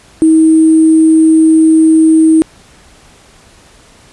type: tone with sample-and-hold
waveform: sine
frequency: 318.8 Hz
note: D#4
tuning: 42 cents sharp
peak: -3 dBFS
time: 0.22-2.42 s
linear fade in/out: 0 ms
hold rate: 8820 Hz
effects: pink hiss -42 dBFS RMS until 4.12 s + resampled to 24000 Hz